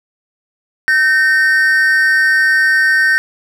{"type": "tone pair together", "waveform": "triangle", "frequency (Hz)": [1542, 1833.8], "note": ["G6", "A#6"], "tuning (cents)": [-29, -29], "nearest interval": "minor third", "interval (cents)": 300, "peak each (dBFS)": -10, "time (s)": [0.88, 3.18], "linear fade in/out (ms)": 0, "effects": []}